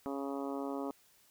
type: harmonic tone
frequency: 138.7 Hz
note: C#3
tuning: 1 cent sharp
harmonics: 2 / 3 / 4 / 5 / 6 / 7 / 8 / 9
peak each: -38 / -42 / -44 / -46 / -48 / -49 / -50 / -51 dBFS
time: 0.06-0.91 s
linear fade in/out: 0 ms
effects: white hiss -66 dBFS RMS until 1.3 s